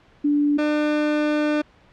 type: tone pair in turn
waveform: sine / 30% pulse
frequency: 291.7 / 299.9 Hz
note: D4 / D4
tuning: -12 / +36 cents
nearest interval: unison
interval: 48 cents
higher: second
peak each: -16 dBFS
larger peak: neither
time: 0.24-0.58 / 0.58-1.62 s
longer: second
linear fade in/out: 10 ms
effects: pink hiss -54 dBFS RMS until 1.92 s + low-pass 3000 Hz 12 dB/octave